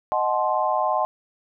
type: chord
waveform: sine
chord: D# diminished seventh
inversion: none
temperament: equal with one note detuned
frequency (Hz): 622.3 / 740 / 862.4 / 1046.5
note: D#5 / F#5 / A5 / C6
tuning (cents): 0 / 0 / -35 / 0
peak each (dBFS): -25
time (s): 0.12-1.05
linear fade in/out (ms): 0
effects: none